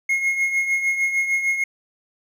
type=tone with tremolo; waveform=triangle; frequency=2157 Hz; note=C#7; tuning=48 cents flat; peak=-14 dBFS; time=0.09-1.64 s; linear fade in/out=5 ms; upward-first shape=triangle; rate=6.6 Hz; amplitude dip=65%; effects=none